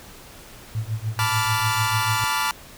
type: tone with tremolo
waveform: sine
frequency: 110 Hz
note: A2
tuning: in tune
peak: -20 dBFS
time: 0.75-2.24 s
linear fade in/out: 0 ms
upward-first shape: triangle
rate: 6.8 Hz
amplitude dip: 100%
type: chord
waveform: sawtooth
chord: B half-diminished seventh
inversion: third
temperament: equal with one note detuned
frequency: 880 / 987.8 / 1164.5 / 1396.9 Hz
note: A5 / B5 / D6 / F6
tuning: 0 / 0 / -15 / 0 cents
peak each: -23 dBFS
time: 1.19-2.51 s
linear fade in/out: 0 ms
effects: pink hiss -44 dBFS RMS until 2.77 s